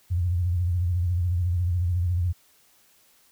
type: tone with vibrato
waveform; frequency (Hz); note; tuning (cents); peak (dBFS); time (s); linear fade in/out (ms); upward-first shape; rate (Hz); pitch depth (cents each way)
sine; 88.2; F2; +18; -21; 0.1-2.33; 20; sine; 14; 85
effects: white hiss -60 dBFS RMS until 3.31 s